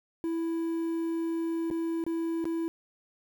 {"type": "tone with dropouts", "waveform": "triangle", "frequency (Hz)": 330.7, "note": "E4", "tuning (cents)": 6, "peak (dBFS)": -26, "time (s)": [0.24, 2.68], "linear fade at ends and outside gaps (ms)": 0, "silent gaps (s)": [[1.702, 1.711], [2.039, 2.065], [2.443, 2.454]], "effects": ["9-bit"]}